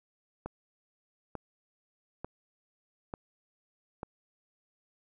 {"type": "click train", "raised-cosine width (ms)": 1, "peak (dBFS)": -23, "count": 5, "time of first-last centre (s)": [0.46, 4.031], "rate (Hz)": 1.12, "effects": []}